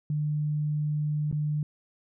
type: tone with dropouts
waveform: sine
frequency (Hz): 150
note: D3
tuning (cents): +37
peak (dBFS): -25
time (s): 0.1-1.63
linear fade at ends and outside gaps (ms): 2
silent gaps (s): 1.314-1.326
effects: none